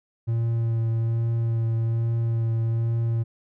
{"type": "tone with vibrato", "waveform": "triangle", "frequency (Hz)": 114.7, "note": "A#2", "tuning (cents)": -28, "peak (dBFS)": -19, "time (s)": [0.27, 3.24], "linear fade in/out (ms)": 20, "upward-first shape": "sine", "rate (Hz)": 1.2, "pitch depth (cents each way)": 15, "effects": []}